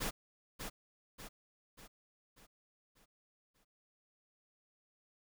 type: noise with echo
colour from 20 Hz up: pink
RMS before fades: -37 dBFS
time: 0-0.11 s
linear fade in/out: 20 ms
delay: 590 ms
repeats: 6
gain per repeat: -6 dB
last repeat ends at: 3.65 s
effects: none